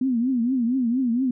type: tone with vibrato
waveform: sine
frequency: 246.9 Hz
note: B3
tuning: in tune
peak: -19 dBFS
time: 0.01-1.31 s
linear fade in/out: 5 ms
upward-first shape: triangle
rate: 4.3 Hz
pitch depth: 170 cents each way
effects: none